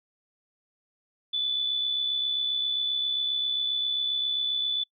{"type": "tone with amplitude modulation", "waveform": "sine", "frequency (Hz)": 3481, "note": "A7", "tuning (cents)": -19, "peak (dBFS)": -23, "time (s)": [1.33, 4.84], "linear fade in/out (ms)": 10, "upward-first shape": "sine", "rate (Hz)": 67.5, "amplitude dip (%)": 40, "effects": ["noise-tail reverb RT60 0.1 s tail -25 dB re dry"]}